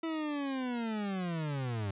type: linear sweep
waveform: 40% pulse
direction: down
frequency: 330 to 95.4 Hz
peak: -32 dBFS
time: 0.03-1.91 s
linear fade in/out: 5 ms
effects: resampled to 8000 Hz